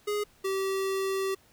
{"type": "tone pair in turn", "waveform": "square", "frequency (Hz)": [415.3, 386.1], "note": ["G#4", "G4"], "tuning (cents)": [0, -26], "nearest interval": "minor second", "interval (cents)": 126, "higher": "first", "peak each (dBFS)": -28, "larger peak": "neither", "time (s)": [[0.07, 0.24], [0.44, 1.35]], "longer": "second", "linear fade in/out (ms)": 10, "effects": ["pink hiss -61 dBFS RMS until 1.52 s"]}